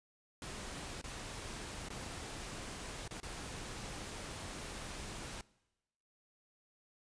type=noise with dropouts; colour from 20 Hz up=pink; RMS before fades=-45 dBFS; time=0.42-5.41 s; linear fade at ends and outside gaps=1 ms; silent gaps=1.014-1.041 / 1.886-1.903 / 3.078-3.109 / 3.201-3.231 s; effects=noise-tail reverb RT60 1.0 s tail -22 dB re dry + resampled to 22050 Hz